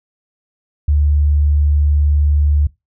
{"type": "tone", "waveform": "sine", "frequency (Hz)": 73.42, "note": "D2", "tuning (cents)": 0, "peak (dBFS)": -10, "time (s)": [0.88, 2.67], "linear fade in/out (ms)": 5, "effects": ["noise-tail reverb RT60 0.2 s tail -21 dB re dry"]}